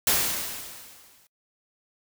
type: noise with exponential decay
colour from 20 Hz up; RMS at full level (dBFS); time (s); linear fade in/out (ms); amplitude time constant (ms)
white; -20; 0.07-1.27; 2; 260
effects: noise-tail reverb RT60 0.1 s tail -25 dB re dry